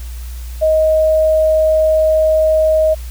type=tone; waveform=sine; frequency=628 Hz; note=D#5; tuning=16 cents sharp; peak=-9 dBFS; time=0.61-2.95 s; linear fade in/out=20 ms; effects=added 60 Hz sine -24 dBFS peak until 3.1 s + white hiss -40 dBFS RMS until 3.1 s